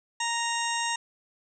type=harmonic tone; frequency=932.3 Hz; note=A#5; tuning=in tune; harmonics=1 / 2 / 3 / 4 / 6 / 7 / 8 / 9; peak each=-30 / -33 / -35 / -36 / -38 / -38 / -39 / -40 dBFS; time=0.2-0.96 s; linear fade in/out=5 ms; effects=none